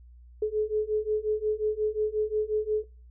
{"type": "beating tone pair", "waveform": "sine", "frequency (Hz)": [424.8, 430.4], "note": ["G#4", "A4"], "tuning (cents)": [39, -38], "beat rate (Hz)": 5.6, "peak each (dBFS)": -28, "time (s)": [0.42, 2.84], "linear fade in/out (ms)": 5, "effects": ["noise-tail reverb RT60 0.4 s tail -21 dB re dry", "added 60 Hz sine -48 dBFS peak until 3.1 s"]}